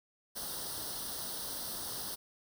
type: noise with comb filter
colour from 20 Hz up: white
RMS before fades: -40 dBFS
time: 0.35-2.16 s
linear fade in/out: 20 ms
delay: 0.21 ms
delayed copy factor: +0.85
effects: none